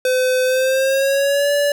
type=tone with pitch glide; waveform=square; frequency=510 to 575.8 Hz; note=C5 to D5; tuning=-44 to -34 cents; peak=-15 dBFS; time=0.05-1.72 s; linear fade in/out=2 ms; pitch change=+210 cents; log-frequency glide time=0.45-1.52 s; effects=none